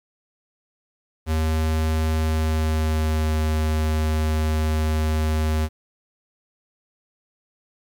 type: tone with pitch glide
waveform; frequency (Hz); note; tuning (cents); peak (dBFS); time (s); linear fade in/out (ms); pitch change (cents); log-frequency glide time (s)
square; 79 to 77.96; D#2 to D#2; +27 to +4; -20; 1.26-5.69; 50; -23; 2.21-3.36
effects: 9-bit